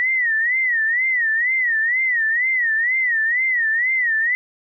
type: tone with vibrato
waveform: sine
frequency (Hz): 1920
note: B6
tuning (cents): -49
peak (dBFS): -16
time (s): 0-4.35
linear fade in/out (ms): 0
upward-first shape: sine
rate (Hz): 2.1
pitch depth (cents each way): 150
effects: none